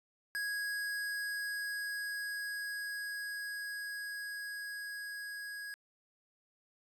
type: tone with level ramp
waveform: square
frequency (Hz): 1656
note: G#6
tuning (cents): -5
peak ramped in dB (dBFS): -35 to -42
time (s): 0.35-5.74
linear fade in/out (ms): 0
effects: resampled to 32000 Hz